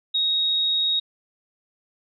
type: tone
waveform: sine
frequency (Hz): 3766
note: A#7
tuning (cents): +17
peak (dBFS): -19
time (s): 0.14-1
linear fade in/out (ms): 10
effects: none